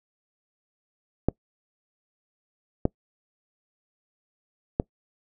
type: clicks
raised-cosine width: 2 ms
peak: -7 dBFS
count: 3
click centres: 1.286 / 2.854 / 4.799 s
effects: noise-tail reverb RT60 0.1 s tail -25 dB re dry